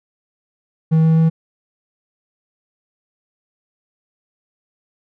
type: tone with pitch steps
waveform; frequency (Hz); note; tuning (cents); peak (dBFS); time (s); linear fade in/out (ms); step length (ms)
triangle; 160 / 161.02 / 162.05; D#3 / E3 / E3; +49 / -40 / -29; -8; 0.91-1.3; 20; 130
effects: none